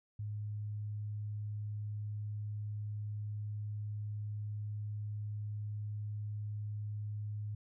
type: tone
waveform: sine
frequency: 104.9 Hz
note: G#2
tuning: 18 cents sharp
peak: -37 dBFS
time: 0.19-7.55 s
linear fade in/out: 5 ms
effects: none